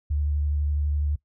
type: tone with vibrato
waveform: sine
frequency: 73.42 Hz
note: D2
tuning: in tune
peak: -22 dBFS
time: 0.1-1.16 s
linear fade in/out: 10 ms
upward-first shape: sine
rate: 12 Hz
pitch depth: 20 cents each way
effects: noise-tail reverb RT60 0.1 s tail -19 dB re dry